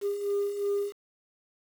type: beating tone pair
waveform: sine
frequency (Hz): 402.1 / 404.9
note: G4 / G#4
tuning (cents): +44 / -44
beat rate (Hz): 2.8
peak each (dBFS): -32 / -26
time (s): 0.01-0.93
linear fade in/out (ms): 50
effects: tanh soft clip ceiling -23 dBFS + 8-bit